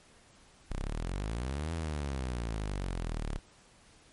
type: exponential two-way sweep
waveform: sawtooth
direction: up then down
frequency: 30 to 84.1 to 34.58 Hz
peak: -29 dBFS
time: 0.7-3.39 s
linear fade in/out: 10 ms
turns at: 1.73 s
effects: pink hiss -60 dBFS RMS until 4.12 s + MP3 48 kbps